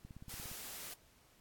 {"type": "click train", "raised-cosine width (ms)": 5, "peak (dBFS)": -38, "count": 9, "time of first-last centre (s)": [0.05, 0.515], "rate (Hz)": 17.2}
{"type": "noise", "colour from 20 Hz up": "white", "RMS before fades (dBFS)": -47, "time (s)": [0.29, 0.94], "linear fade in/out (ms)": 5}
{"effects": ["pink hiss -67 dBFS RMS until 1.4 s", "AAC 64 kbps"]}